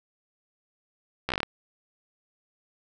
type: slowing click train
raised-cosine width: 0.3 ms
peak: -11 dBFS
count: 8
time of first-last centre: 1.29-1.431 s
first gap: 14 ms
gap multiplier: 1.12
effects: none